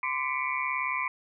sine tone cluster, 1029 / 1167 / 1989 / 2219 / 2357 Hz, C6 / D6 / B6 / C#7 / D7, -29 / -11 / +12 / +1 / +6 cents, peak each -31 / -39 / -37 / -33 / -34 dBFS, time 0.03-1.08 s, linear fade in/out 2 ms, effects none

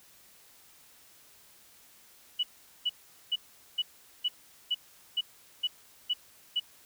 sine tone bursts, 2948 Hz, F#7, 7 cents flat, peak -25 dBFS, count 10, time 2.39-6.6 s, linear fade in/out 10 ms, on 43 ms, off 420 ms, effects white hiss -58 dBFS RMS until 6.85 s

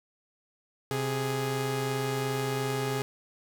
sawtooth tone pair together, 130.81 / 415.3 Hz, C3 / G#4, 0 / 0 cents, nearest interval octave + minor sixth, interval 2000 cents, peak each -27 dBFS, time 0.91-3.02 s, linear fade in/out 0 ms, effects none

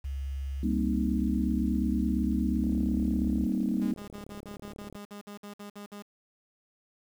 sine tone, 68.4 Hz, C#2, 23 cents flat, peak -31 dBFS, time 0.04-3.46 s, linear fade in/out 10 ms
sine chord, C minor seventh, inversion second, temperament equal, 196 / 233.1 / 261.6 / 311.1 Hz, G3 / Bb3 / C4 / Eb4, 0 / 0 / 0 / 0 cents, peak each -30 / -30 / -33 / -33 dBFS, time 0.63-3.94 s, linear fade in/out 5 ms
click train, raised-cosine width 2 ms, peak -32 dBFS, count 85, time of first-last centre 2.64-4.954 s, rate 36.3 Hz
sawtooth tone bursts, 204.6 Hz, G#3, 26 cents flat, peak -37 dBFS, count 14, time 3.81-6.026 s, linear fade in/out 10 ms, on 110 ms, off 52 ms
effects 9-bit

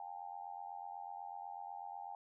sine tone with amplitude modulation, 804 Hz, G5, 44 cents sharp, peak -40 dBFS, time 0-2.15 s, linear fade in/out 2 ms, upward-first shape sine, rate 88.1 Hz, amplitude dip 100%, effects none

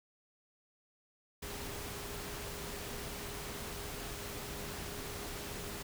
sine tone in noise, 407.9 Hz, G#4, 31 cents flat, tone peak -50 dBFS, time 1.42-5.83 s, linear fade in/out 10 ms, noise pink, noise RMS -43 dBFS, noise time 1.42-5.83 s, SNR -10 dB, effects none

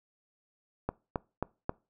click train, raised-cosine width 1 ms, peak -16 dBFS, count 4, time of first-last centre 0.89-1.694 s, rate 3.73 Hz, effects noise-tail reverb RT60 0.3 s tail -23 dB re dry

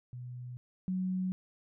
sine tone pair in turn, 123.8 / 185.49 Hz, B2 / F#3, +5 / +5 cents, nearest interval perfect fifth, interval 700 cents, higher second, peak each -40 / -30 dBFS, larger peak second, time 0.13-0.57 / 0.88-1.32 s, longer neither, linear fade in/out 0 ms, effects none

